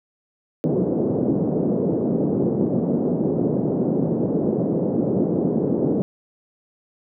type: band-pass noise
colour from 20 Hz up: pink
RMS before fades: -21 dBFS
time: 0.64-6.02 s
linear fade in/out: 0 ms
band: 160 to 490 Hz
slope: 24 dB/octave
effects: none